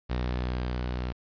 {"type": "tone with level ramp", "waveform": "sawtooth", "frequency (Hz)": 61.74, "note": "B1", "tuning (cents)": 0, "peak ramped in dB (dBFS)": [-23, -26], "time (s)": [0.09, 1.13], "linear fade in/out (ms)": 20, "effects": ["resampled to 11025 Hz", "9-bit"]}